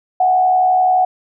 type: tone with frequency modulation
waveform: sine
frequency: 740 Hz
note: F#5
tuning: in tune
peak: -10 dBFS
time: 0.2-1.05 s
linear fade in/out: 5 ms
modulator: 71.6 Hz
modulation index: 0.38
effects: none